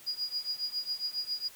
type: tone with tremolo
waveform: sine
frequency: 4881 Hz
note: D#8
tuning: 34 cents flat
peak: -28 dBFS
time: 0.06-1.49 s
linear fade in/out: 20 ms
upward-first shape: triangle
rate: 7.3 Hz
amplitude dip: 95%
effects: white hiss -53 dBFS RMS until 1.55 s